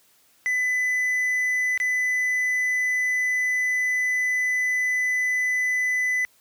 triangle tone with dropouts, 2002 Hz, B6, 23 cents sharp, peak -19 dBFS, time 0.46-6.25 s, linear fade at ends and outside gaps 0 ms, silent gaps 1.776-1.801 s, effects white hiss -60 dBFS RMS until 6.4 s + high-pass 60 Hz 12 dB/octave

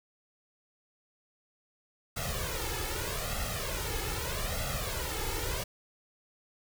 pink noise with flanger, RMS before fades -34 dBFS, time 2.16-5.64 s, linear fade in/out 10 ms, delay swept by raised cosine 1.5 to 2.33 ms, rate 0.81 Hz, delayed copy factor +0.8, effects none

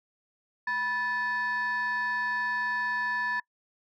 sine tone pair together, 978.8 / 1744 Hz, B5 / A6, -16 / -16 cents, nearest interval minor seventh, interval 1000 cents, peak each -30 / -26 dBFS, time 0.67-3.4 s, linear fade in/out 5 ms, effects noise-tail reverb RT60 0.1 s tail -24 dB re dry + tanh soft clip ceiling -24 dBFS

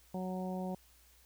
harmonic tone, 185 Hz, F#3, in tune, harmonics 1 / 2 / 3 / 4 / 5, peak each -37 / -45 / -44 / -45 / -50 dBFS, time 0.14-0.75 s, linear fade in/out 5 ms, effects added 60 Hz sine -65 dBFS peak until 1.25 s + white hiss -65 dBFS RMS until 1.25 s

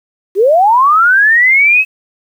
sine linear sweep, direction up, 359.8 to 2600 Hz, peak -5 dBFS, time 0.35-1.85 s, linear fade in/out 50 ms, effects 7-bit

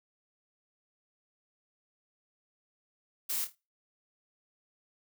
blue noise with echo, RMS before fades -33 dBFS, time 3.29-3.45 s, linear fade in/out 10 ms, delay 26 ms, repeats 4, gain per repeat -9 dB, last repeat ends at 3.554 s, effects noise-tail reverb RT60 0.3 s tail -25 dB re dry

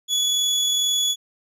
30% pulse tone with amplitude modulation, 3400 Hz, G#7, 40 cents sharp, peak -15 dBFS, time 0.08-1.16 s, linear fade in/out 50 ms, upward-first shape sine, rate 42.2 Hz, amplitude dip 25%, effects resampled to 32000 Hz

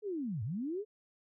sine linear two-way sweep, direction down then up, 440 to 96.7 to 440 Hz, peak -34 dBFS, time 0.02-0.85 s, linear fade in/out 50 ms, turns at 0.43 s, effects none

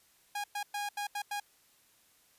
sawtooth tone bursts at uneven times, 820 Hz, G#5, 22 cents flat, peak -30 dBFS, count 6, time 0.35-0.44 / 0.55-0.63 / 0.74-0.89 / 0.97-1.07 / 1.15-1.22 / 1.31-1.4 s, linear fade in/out 5 ms, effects white hiss -66 dBFS RMS until 2.38 s + resampled to 32000 Hz

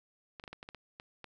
clicks, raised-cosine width 0.3 ms, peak -29 dBFS, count 9, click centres 0.398 / 0.439 / 0.478 / 0.53 / 0.629 / 0.689 / 0.747 / 0.999 / 1.243 s, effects none

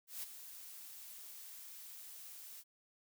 blue noise with ADSR envelope, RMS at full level -42 dBFS, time 0.07-2.64 s, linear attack 160 ms, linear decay 17 ms, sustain -10 dB, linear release 46 ms, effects none

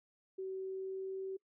sine tone with pitch glide, 380 to 383.1 Hz, F#4 to G4, +46 to -40 cents, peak -38 dBFS, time 0.38-1.37 s, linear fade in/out 10 ms, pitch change +14 cents, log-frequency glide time 0.54-1.25 s, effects noise-tail reverb RT60 0.1 s tail -24 dB re dry

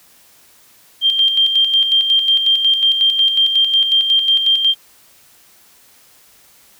sine tone with tremolo, 3176 Hz, G7, 22 cents sharp, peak -9 dBFS, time 1.01-4.75 s, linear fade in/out 50 ms, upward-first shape square, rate 5.5 Hz, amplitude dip 50%, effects white hiss -49 dBFS RMS until 6.79 s

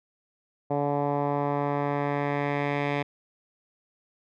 10% pulse tone with low-pass filter sweep, 143.7 Hz, D3, 37 cents flat, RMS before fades -27 dBFS, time 0.7-3.03 s, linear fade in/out 10 ms, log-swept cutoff 740 to 2600 Hz, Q 1.7, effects none

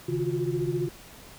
sine tone cluster, 136.6 / 156.1 / 351.3 / 366 Hz, C#3 / D#3 / F4 / F#4, -25 / +6 / +10 / -19 cents, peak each -31 / -33 / -28 / -33 dBFS, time 0.08-0.89 s, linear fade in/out 10 ms, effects pink hiss -48 dBFS RMS until 1.38 s

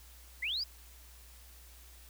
sine linear sweep, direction up, 1886 to 5100 Hz, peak -32 dBFS, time 0.42-0.64 s, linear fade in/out 10 ms, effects added 60 Hz sine -54 dBFS peak until 2.09 s + white hiss -58 dBFS RMS until 2.09 s

